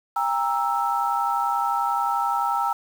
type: chord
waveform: sine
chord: E diminished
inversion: first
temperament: equal with one note detuned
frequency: 800.9 / 932.3 / 1318.5 Hz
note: G5 / Bb5 / E6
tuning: +37 / 0 / 0 cents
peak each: -25 dBFS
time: 0.16-2.73 s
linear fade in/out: 5 ms
effects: 7-bit